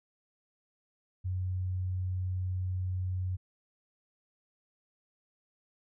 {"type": "tone", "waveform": "sine", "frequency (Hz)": 92.1, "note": "F#2", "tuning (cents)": -7, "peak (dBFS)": -30, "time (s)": [1.24, 3.37], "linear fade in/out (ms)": 20, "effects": []}